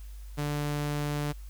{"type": "tone", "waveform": "sawtooth", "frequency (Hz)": 146.83, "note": "D3", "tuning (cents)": 0, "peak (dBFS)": -25, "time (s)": [0.37, 1.33], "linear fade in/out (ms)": 20, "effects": ["added 50 Hz sine -40 dBFS peak until 1.49 s", "white hiss -59 dBFS RMS until 1.49 s"]}